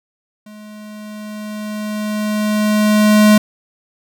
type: tone with level ramp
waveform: square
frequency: 211.7 Hz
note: G#3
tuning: 33 cents sharp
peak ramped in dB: -36 to -6 dBFS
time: 0.46-3.38 s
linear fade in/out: 5 ms
effects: none